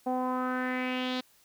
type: tone with low-pass filter sweep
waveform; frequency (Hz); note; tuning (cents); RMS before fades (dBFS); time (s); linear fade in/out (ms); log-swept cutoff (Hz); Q
sawtooth; 254; B3; +49; -31; 0.06-1.21; 10; 720 to 4100; 3.8
effects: white hiss -63 dBFS RMS until 1.44 s